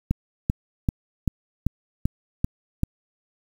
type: click train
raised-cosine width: 5 ms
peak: -8 dBFS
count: 8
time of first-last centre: 0.11-2.834 s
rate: 2.57 Hz
effects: 7-bit